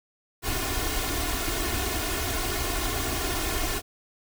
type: noise with comb filter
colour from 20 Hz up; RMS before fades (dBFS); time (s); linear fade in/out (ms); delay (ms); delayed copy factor
pink; -28; 0.42-3.82; 50; 2.8; +0.85
effects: none